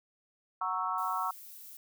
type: chord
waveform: sine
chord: F# dominant seventh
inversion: none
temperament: equal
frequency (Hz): 740 / 932.3 / 1108.7 / 1318.5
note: F#5 / A#5 / C#6 / E6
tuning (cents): 0 / 0 / 0 / 0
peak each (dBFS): -38 / -36 / -34 / -35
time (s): 0.61-1.31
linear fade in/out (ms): 5
type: noise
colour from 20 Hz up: violet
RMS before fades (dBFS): -49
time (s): 0.98-1.77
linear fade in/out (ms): 2
effects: none